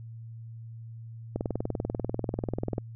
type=click train; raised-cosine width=2 ms; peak=-16 dBFS; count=30; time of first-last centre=1.36-2.782 s; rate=20.4 Hz; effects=added 114 Hz sine -40 dBFS peak until 2.95 s